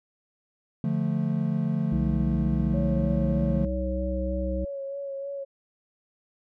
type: chord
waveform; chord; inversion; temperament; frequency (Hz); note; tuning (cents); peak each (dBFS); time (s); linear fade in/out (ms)
triangle; D minor; none; equal; 146.83 / 174.61 / 220; D3 / F3 / A3; 0 / 0 / 0; -26; 0.84-3.65; 2
type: harmonic tone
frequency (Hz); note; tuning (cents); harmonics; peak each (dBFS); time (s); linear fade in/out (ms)
63.4; B1; +46; 1 / 3 / 5; -28 / -33 / -35; 1.92-4.65; 5
type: tone with vibrato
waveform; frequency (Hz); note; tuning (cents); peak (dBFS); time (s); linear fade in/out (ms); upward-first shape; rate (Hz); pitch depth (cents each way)
sine; 554; C#5; -1; -31; 2.73-5.45; 20; sine; 3.2; 22
effects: none